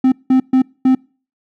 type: tone bursts at uneven times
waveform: triangle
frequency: 260 Hz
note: C4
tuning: 11 cents flat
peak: -6 dBFS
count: 4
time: 0.04-0.12 / 0.3-0.4 / 0.53-0.62 / 0.85-0.95 s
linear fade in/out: 5 ms
effects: noise-tail reverb RT60 0.4 s tail -26 dB re dry